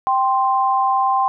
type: tone pair together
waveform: sine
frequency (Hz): 784 / 1046.5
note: G5 / C6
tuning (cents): 0 / 0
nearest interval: perfect fourth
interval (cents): 500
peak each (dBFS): -17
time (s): 0.07-1.28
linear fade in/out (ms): 0
effects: none